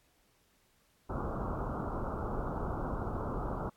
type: low-pass noise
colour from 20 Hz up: pink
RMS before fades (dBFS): -36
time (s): 1.09-3.7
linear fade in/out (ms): 10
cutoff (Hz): 1400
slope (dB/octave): 96
effects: pink hiss -70 dBFS RMS until 3.76 s + AAC 64 kbps